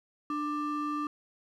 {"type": "ring-modulated tone", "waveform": "triangle", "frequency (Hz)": 740, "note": "F#5", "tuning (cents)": 0, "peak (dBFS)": -25, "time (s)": [0.3, 1.07], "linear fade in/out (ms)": 2, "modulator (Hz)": 443, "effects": []}